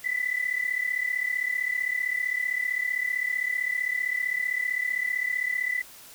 sine tone pair together, 1975.5 / 2011 Hz, B6 / B6, 0 / +31 cents, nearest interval unison, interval 31 cents, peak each -28 dBFS, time 0.04-5.82 s, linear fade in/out 10 ms, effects white hiss -48 dBFS RMS until 6.14 s

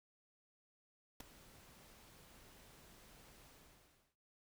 pink noise with ADSR envelope, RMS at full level -44 dBFS, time 1.2-4.16 s, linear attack 6 ms, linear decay 5 ms, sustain -18 dB, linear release 690 ms, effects none

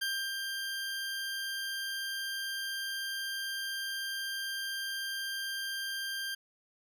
20% pulse tone with ADSR envelope, 1587 Hz, G6, 21 cents sharp, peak -26 dBFS, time 0.01-6.35 s, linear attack 12 ms, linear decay 300 ms, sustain -4 dB, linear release 8 ms, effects none

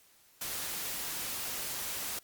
white noise, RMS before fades -37 dBFS, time 0.41-2.19 s, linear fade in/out 5 ms, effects white hiss -63 dBFS RMS until 2.23 s + Opus 48 kbps

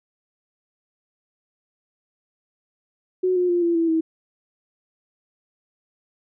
sine tone with pitch steps, 368.6 / 358.9 / 349.5 / 340.4 / 331.4 / 322.7 Hz, F#4 / F4 / F4 / F4 / E4 / E4, -7 / +47 / +1 / -44 / +9 / -37 cents, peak -17 dBFS, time 3.23-4.01 s, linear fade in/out 10 ms, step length 130 ms, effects none

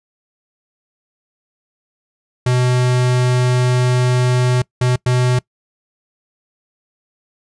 square tone bursts at uneven times, 125.2 Hz, B2, 24 cents sharp, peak -13 dBFS, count 3, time 2.46-4.62 / 4.81-4.96 / 5.06-5.39 s, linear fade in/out 5 ms, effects noise-tail reverb RT60 0.1 s tail -23 dB re dry + resampled to 22050 Hz

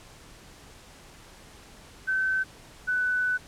sine tone pair in turn, 1533 / 1495.4 Hz, G6 / F#6, -39 / +18 cents, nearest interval unison, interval 43 cents, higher first, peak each -23 dBFS, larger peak neither, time 2.07-2.44 / 2.87-3.38 s, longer second, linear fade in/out 20 ms, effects pink hiss -50 dBFS RMS until 3.47 s + low-pass 10000 Hz 12 dB/octave

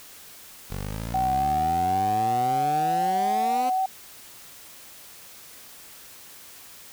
15% pulse exponential sweep, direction up, 46.03 to 261.6 Hz, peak -24 dBFS, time 0.7-3.7 s, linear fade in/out 10 ms
sine tone with vibrato, 754 Hz, F#5, 32 cents sharp, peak -21 dBFS, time 1.14-3.86 s, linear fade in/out 5 ms, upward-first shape sine, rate 3.8 Hz, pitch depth 19 cents each way
effects white hiss -46 dBFS RMS until 6.92 s

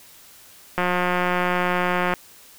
click train, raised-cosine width 0.5 ms, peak -7 dBFS, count 244, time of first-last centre 0.78-2.138 s, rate 179 Hz, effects white hiss -48 dBFS RMS until 2.58 s

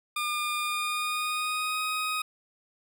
20% pulse tone with pitch glide, 1208 to 1254.9 Hz, D6 to D#6, +48 to +14 cents, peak -23 dBFS, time 0.16-2.22 s, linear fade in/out 5 ms, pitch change +66 cents, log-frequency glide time 0.59-1.81 s, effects none

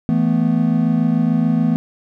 triangle chord, E suspended fourth, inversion none, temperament equal, 164.81 / 220 / 246.9 Hz, E3 / A3 / B3, 0 / 0 / 0 cents, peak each -16 dBFS, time 0.09-1.76 s, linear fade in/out 0 ms, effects none

